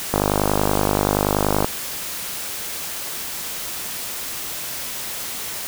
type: click train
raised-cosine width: 1 ms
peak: -3 dBFS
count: 77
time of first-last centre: 0.14-1.645 s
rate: 50.5 Hz
effects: white hiss -29 dBFS RMS until 5.67 s